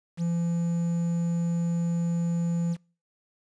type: tone with quantisation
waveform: triangle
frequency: 170 Hz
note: F3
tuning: 46 cents flat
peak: -22 dBFS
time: 0.17-2.77 s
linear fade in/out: 50 ms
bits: 8
effects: noise-tail reverb RT60 0.4 s tail -26 dB re dry + resampled to 22050 Hz